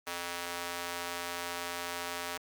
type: tone with high-pass filter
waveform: square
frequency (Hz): 87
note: F2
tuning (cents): -6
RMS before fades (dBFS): -38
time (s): 0.07-2.37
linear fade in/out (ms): 0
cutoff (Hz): 740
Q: 0.59
effects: Opus 24 kbps